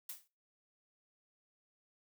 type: noise with exponential decay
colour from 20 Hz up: blue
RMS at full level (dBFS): -40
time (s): 0.09-0.28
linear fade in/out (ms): 5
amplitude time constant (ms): 40
effects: noise-tail reverb RT60 0.3 s tail -20 dB re dry